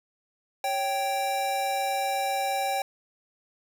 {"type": "tone pair together", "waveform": "square", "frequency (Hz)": [554.4, 781.8], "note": ["C#5", "G5"], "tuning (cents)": [0, -5], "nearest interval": "tritone", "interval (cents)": 595, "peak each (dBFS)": [-33, -27], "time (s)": [0.64, 2.82], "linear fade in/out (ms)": 2, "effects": []}